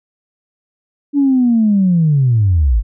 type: linear sweep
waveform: sine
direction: down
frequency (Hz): 290.5 to 46.25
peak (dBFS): -8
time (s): 1.13-2.83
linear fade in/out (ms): 50
effects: tanh soft clip ceiling -4 dBFS